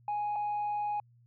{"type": "tone pair in turn", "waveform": "sine", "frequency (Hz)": [831, 831], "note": ["G#5", "G#5"], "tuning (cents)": [1, 1], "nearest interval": "unison", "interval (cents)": 0, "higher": "neither", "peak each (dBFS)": -28, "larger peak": "neither", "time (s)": [[0.08, 0.36], [0.36, 1]], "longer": "second", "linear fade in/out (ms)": 2, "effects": ["tanh soft clip ceiling -28 dBFS", "added 119 Hz sine -59 dBFS peak until 1.26 s"]}